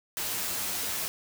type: noise with comb filter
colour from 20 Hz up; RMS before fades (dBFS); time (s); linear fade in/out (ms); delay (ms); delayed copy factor
white; -32; 0.17-1.08; 0; 11; +0.5
effects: none